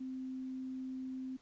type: tone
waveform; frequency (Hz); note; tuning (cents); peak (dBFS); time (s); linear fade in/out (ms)
sine; 260; C4; -11; -39; 0-1.37; 10
effects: pink hiss -68 dBFS RMS until 1.41 s + resampled to 16000 Hz